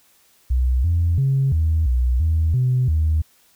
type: tone with pitch steps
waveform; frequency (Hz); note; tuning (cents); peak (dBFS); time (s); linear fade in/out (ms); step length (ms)
sine; 63.3 / 85 / 135.5 / 79.8 / 62 / 80.2 / 127 / 78.4; B1 / F2 / C#3 / D#2 / B1 / E2 / B2 / D#2; +43 / -46 / -39 / +44 / +7 / -47 / +49 / +14; -14; 0.5-3.22; 10; 340
effects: tanh soft clip ceiling -11 dBFS + white hiss -57 dBFS RMS until 3.55 s